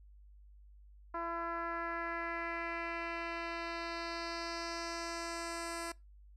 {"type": "tone with low-pass filter sweep", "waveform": "10% pulse", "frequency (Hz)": 336.7, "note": "E4", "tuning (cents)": 37, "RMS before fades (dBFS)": -40, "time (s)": [1.14, 5.92], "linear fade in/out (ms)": 5, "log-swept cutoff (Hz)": [1200, 9300], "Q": 2.2, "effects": ["noise-tail reverb RT60 0.2 s tail -22 dB re dry", "added 50 Hz sine -55 dBFS peak until 6.36 s"]}